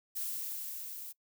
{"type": "noise with level ramp", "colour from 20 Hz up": "violet", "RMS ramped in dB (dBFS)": [-36, -45], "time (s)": [0.15, 1.13], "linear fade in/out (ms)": 20, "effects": ["noise-tail reverb RT60 0.1 s tail -23 dB re dry"]}